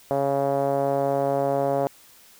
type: tone with low-pass filter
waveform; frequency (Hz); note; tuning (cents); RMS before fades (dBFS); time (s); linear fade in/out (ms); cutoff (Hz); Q
5% pulse; 138.8; C#3; +3; -23; 0.11-1.87; 0; 620; 3.3
effects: white hiss -52 dBFS RMS until 2.39 s